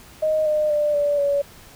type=tone with pitch steps; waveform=sine; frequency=622.3 / 608.1 / 594.2 / 580.6 / 567.4 Hz; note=D#5 / D#5 / D5 / D5 / C#5; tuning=0 / -40 / +20 / -20 / +40 cents; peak=-17 dBFS; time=0.22-1.42 s; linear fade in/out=10 ms; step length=240 ms; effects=pink hiss -46 dBFS RMS until 1.75 s